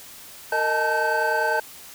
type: tone cluster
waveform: triangle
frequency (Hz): 458.1 / 621 / 861 / 891 / 1541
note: A#4 / D#5 / A5 / A5 / G6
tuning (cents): -30 / -3 / -38 / +22 / -30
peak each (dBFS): -26 / -25 / -24 / -28 / -22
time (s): 0.52-1.6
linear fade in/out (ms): 5
effects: white hiss -43 dBFS RMS until 1.94 s